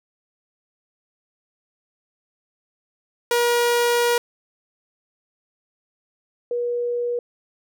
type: tone pair in turn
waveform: sawtooth / sine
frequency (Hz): 477.9 / 481.5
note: A#4 / B4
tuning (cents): +43 / -44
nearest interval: unison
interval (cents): 13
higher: second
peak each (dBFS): -13 / -21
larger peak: first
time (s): 3.31-4.18 / 6.51-7.19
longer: first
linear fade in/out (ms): 2
effects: none